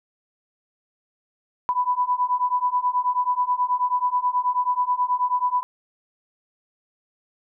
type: beating tone pair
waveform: sine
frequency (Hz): 987.8 / 997.1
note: B5 / B5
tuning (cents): 0 / +16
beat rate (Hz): 9.3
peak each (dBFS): -23 / -22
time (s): 1.69-5.63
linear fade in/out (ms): 0
effects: none